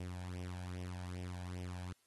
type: tone with flanger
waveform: sawtooth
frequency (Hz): 90.3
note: F#2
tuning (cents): -42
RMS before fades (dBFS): -44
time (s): 0-1.93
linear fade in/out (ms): 5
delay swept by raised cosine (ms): 0.35 to 1.29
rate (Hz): 2.5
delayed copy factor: +0.6
effects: white hiss -75 dBFS RMS until 2.06 s + AAC 32 kbps